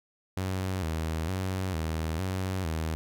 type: tone with vibrato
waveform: sawtooth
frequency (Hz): 86.7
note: F2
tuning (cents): -12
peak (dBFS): -25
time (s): 0.37-2.95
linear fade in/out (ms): 0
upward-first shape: square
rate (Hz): 1.1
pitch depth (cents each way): 140
effects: none